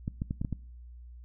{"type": "clicks", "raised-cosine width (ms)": 5, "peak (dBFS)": -19, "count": 6, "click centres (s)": [0.079, 0.219, 0.309, 0.415, 0.448, 0.527], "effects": ["noise-tail reverb RT60 0.6 s tail -23 dB re dry", "added 60 Hz sine -45 dBFS peak until 1.24 s"]}